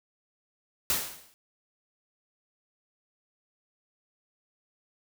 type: noise with exponential decay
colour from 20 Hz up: white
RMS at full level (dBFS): -24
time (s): 0.9-1.34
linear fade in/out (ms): 0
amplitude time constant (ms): 95
effects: none